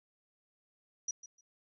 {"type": "tone with echo", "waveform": "sine", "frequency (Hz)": 5820, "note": "F#8", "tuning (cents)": -29, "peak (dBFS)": -32, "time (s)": [1.08, 1.11], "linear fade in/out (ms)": 5, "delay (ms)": 150, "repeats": 2, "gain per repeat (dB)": -15, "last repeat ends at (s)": 1.41, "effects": []}